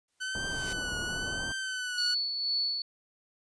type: noise with exponential growth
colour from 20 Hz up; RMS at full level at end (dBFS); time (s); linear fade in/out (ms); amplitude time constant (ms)
white; -39; 0.08-0.73; 2; 140
type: tone with vibrato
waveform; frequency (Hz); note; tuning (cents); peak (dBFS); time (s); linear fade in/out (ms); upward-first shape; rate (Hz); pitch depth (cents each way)
sawtooth; 1509; F#6; +34; -29; 0.2-2.15; 20; triangle; 0.95; 66
type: low-pass noise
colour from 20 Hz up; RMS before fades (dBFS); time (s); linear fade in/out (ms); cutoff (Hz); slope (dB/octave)
pink; -40; 0.35-1.52; 0; 1100; 24
type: tone with tremolo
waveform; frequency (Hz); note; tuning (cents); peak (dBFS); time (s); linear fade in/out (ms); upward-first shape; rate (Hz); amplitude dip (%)
sine; 4435; C#8; 0; -26; 1.98-2.82; 2; sine; 2.1; 45
effects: resampled to 22050 Hz